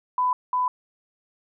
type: tone pair in turn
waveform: sine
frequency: 1000 / 1000 Hz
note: B5 / B5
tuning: +21 / +21 cents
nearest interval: unison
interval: 0 cents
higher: neither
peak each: -19 / -20 dBFS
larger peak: first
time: 0.18-0.33 / 0.53-0.68 s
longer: neither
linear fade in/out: 2 ms
effects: none